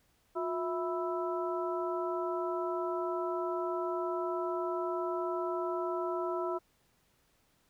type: harmonic tone with a mistuned harmonic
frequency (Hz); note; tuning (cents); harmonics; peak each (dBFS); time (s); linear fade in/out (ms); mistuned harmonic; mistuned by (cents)
329.6; E4; 0; 1 / 2 / 3 / 4; -34 / -37 / -39 / -40; 0.35-6.59; 20; 1; +140
effects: pink hiss -71 dBFS RMS until 7.69 s